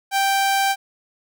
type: tone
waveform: sawtooth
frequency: 784 Hz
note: G5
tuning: in tune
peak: -13 dBFS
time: 0.11-0.76 s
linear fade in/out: 50 ms
effects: none